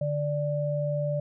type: tone pair together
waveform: sine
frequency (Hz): 146.83 / 587.3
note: D3 / D5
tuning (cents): 0 / 0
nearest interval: 2 octaves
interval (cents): 2400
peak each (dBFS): -28 / -28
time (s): 0.01-1.2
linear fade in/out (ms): 5
effects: none